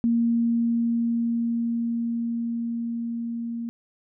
sine tone with level ramp, 233.1 Hz, A#3, in tune, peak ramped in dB -18 to -28 dBFS, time 0.04-3.69 s, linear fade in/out 0 ms, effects none

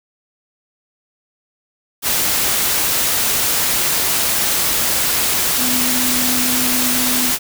sine tone in noise, 250.5 Hz, B3, 25 cents sharp, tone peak -22 dBFS, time 5.57-7.34 s, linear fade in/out 50 ms, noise white, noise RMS -17 dBFS, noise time 2.02-7.39 s, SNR -8 dB, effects none

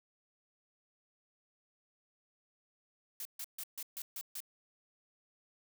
blue noise bursts, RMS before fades -42 dBFS, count 7, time 3.2-4.404 s, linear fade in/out 2 ms, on 52 ms, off 140 ms, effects none

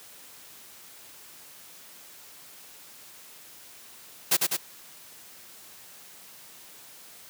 white noise with echo, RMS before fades -21 dBFS, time 4.31-4.37 s, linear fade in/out 10 ms, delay 100 ms, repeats 2, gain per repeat -3 dB, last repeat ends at 4.57 s, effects white hiss -49 dBFS RMS until 7.29 s + high-pass 100 Hz 12 dB/octave

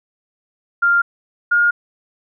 sine tone pair in turn, 1396.9 / 1422.1 Hz, F6 / F6, 0 / +31 cents, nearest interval unison, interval 31 cents, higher second, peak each -11 dBFS, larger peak neither, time 0.82-1.02 / 1.51-1.71 s, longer neither, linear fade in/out 10 ms, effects none

